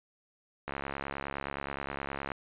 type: click train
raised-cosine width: 0.5 ms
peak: -20 dBFS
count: 115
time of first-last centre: 0.68-2.318 s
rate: 69.6 Hz
effects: resampled to 8000 Hz